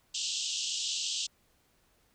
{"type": "band-pass noise", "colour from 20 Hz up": "pink", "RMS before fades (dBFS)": -34, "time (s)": [0.14, 1.27], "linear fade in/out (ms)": 10, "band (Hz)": [2800, 7900], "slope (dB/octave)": 96, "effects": ["pink hiss -69 dBFS RMS until 2.14 s"]}